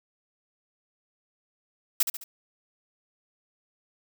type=noise with echo; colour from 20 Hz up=blue; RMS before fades=-21 dBFS; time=2-2.03 s; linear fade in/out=5 ms; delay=70 ms; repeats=3; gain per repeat=-7 dB; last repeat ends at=2.24 s; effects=none